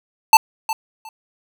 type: tone with echo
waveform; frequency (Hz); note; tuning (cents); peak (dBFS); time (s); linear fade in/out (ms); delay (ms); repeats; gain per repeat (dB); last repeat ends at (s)
square; 884; A5; +8; -5; 0.33-0.37; 2; 360; 2; -15; 1.09
effects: none